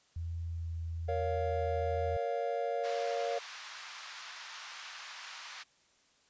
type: tone with vibrato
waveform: sine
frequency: 83.4 Hz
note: E2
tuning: 21 cents sharp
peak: -35 dBFS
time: 0.16-2.17 s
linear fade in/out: 5 ms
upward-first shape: sine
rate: 1.1 Hz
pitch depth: 12 cents each way
type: chord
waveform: triangle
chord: Bb minor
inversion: none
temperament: just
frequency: 466.2 / 559.4 / 699.2 Hz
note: Bb4 / Db5 / F5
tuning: 0 / +16 / +2 cents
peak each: -34 dBFS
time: 1.08-3.39 s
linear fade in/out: 10 ms
type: band-pass noise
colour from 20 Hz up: pink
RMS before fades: -47 dBFS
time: 2.83-5.64 s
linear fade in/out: 20 ms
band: 1000 to 6100 Hz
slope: 24 dB/octave
effects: white hiss -68 dBFS RMS until 6.29 s + resampled to 16000 Hz